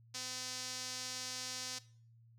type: tone with band-pass filter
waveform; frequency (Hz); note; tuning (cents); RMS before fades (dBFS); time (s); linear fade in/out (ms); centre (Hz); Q
sawtooth; 254.4; C4; -48; -43; 0.14-1.79; 10; 5600; 2.1
effects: noise-tail reverb RT60 0.5 s tail -19 dB re dry + added 115 Hz sine -60 dBFS peak until 2.38 s